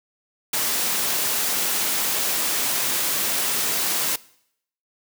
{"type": "noise", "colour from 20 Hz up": "white", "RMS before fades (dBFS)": -23, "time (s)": [0.53, 4.16], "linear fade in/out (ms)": 5, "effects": ["noise-tail reverb RT60 0.7 s tail -21 dB re dry", "high-pass 150 Hz 12 dB/octave"]}